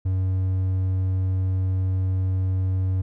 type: tone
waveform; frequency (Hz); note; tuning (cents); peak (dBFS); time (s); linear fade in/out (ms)
triangle; 93.7; F#2; +22; -18; 0.05-3.02; 10
effects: none

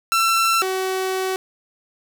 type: tone pair in turn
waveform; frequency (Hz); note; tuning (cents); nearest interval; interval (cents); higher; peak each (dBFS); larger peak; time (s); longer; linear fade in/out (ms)
sawtooth; 1344 / 377.1; E6 / F#4; +33 / +33; octave + minor seventh; 2200; first; -12 / -17; first; 0.12-0.62 / 0.62-1.36; second; 0
effects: none

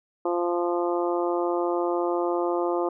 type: harmonic tone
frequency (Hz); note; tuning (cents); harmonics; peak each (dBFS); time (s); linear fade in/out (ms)
174.1; F3; -5; 2 / 3 / 4 / 5 / 6 / 7; -25 / -29 / -31 / -33 / -35 / -36; 0.25-2.89; 5
effects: none

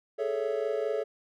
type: chord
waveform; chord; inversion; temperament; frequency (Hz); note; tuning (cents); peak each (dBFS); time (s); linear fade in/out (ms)
triangle; A major seventh; third; equal with one note detuned; 415.3 / 440 / 558.9 / 659.3; G#4 / A4 / C#5 / E5; 0 / 0 / +14 / 0; -32 / -29 / -31 / -35; 0.18-1.04; 20
effects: none

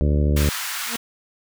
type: harmonic tone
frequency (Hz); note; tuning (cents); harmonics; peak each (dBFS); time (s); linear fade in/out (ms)
73.42; D2; 0; 1 / 2 / 3 / 4 / 5 / 6 / 7 / 8; -17 / -23 / -27 / -29 / -31 / -33 / -34 / -35; 0.01-0.49; 0
type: high-pass noise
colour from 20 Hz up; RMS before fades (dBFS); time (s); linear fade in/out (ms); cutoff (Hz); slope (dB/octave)
pink; -28; 0.36-0.97; 10; 1100; 24
type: tone with exponential growth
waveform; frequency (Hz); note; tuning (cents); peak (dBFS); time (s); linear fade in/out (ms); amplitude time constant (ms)
sawtooth; 233.1; A#3; 0; -20; 0.83-0.96; 2; 27
effects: none

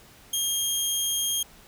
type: tone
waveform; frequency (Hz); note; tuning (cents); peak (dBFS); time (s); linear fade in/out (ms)
15% pulse; 3229; G#7; -49; -17; 0.33-1.43; 5
effects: pink hiss -52 dBFS RMS until 1.67 s

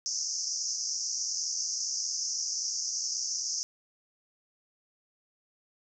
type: band-pass noise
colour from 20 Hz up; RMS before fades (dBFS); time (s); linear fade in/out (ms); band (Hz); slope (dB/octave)
white; -33; 0.06-3.63; 0; 5100 to 6500; 96
effects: none

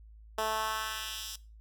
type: tone with high-pass filter sweep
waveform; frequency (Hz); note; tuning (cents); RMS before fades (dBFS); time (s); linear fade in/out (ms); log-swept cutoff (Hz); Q
10% pulse; 218.6; A3; -11; -35; 0.38-1.36; 5; 510 to 4900; 1.2
effects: noise-tail reverb RT60 0.3 s tail -18 dB re dry + added 54 Hz sine -50 dBFS peak until 1.6 s

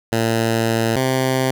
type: tone pair in turn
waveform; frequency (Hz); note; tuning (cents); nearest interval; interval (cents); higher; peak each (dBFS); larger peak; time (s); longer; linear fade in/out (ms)
10% pulse; 113.8 / 130.74; A#2 / C3; -41 / -1; major second; 240; second; -8; neither; 0.12-0.96 / 0.96-1.51; first; 5
effects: none

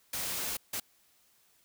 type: noise bursts at uneven times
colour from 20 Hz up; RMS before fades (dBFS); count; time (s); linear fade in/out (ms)
white; -35; 2; 0.13-0.57 / 0.73-0.8; 5
effects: white hiss -67 dBFS RMS until 1.64 s

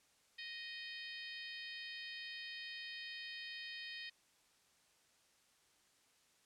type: harmonic tone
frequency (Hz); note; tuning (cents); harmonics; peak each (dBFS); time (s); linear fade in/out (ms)
622.3; D#5; 0; 3 / 4 / 5 / 6 / 7 / 8; -50 / -52 / -53 / -54 / -54 / -57; 0.38-4.1; 10
effects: white hiss -72 dBFS RMS until 6.45 s + low-pass 9000 Hz 12 dB/octave

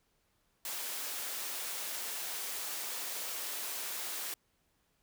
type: high-pass noise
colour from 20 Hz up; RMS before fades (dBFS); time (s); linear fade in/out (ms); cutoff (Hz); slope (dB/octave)
white; -39; 0.65-4.34; 2; 370; 12
effects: pink hiss -75 dBFS RMS until 5.02 s

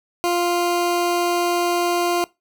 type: tone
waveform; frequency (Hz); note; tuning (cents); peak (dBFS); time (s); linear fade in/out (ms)
20% pulse; 349.2; F4; 0; -13; 0.24-2.24; 0
effects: noise-tail reverb RT60 0.2 s tail -21 dB re dry

